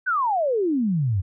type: exponential sweep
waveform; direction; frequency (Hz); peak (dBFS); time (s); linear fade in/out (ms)
sine; down; 1568 to 87.31; -19; 0.06-1.22; 20
effects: none